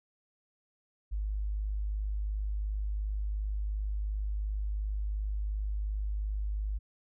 sine tone, 51.4 Hz, G#1, 17 cents flat, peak -30 dBFS, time 1.11-6.79 s, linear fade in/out 20 ms, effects none

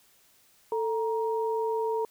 sine tone pair together, 444.2 / 939.6 Hz, A4 / A#5, +16 / +13 cents, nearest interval octave + minor second, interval 1297 cents, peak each -27 / -31 dBFS, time 0.72-2.05 s, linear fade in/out 2 ms, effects white hiss -62 dBFS RMS until 2.1 s

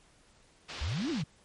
white low-pass noise, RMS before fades -43 dBFS, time 0.68-1.23 s, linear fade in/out 20 ms, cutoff 4900 Hz, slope 24 dB/octave
sine exponential two-way sweep, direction up then down, 61.9 to 354.7 to 132.7 Hz, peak -30 dBFS, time 0.81-1.24 s, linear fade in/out 5 ms, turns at 1.1 s
effects pink hiss -63 dBFS RMS until 1.44 s + MP3 48 kbps

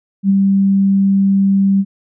sine tone with ADSR envelope, 195.8 Hz, G3, 2 cents flat, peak -7 dBFS, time 0.23-1.85 s, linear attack 64 ms, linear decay 22 ms, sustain -2 dB, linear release 51 ms, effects none

